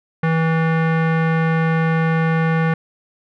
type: tone with low-pass filter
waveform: square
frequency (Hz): 162.3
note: E3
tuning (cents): -27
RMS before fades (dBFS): -17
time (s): 0.23-2.74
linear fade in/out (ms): 5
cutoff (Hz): 1800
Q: 2.3
effects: none